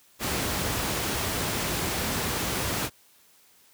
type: noise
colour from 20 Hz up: pink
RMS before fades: -28 dBFS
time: 0.19-2.9 s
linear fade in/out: 50 ms
effects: white hiss -59 dBFS RMS until 3.73 s + high-pass 60 Hz 12 dB/octave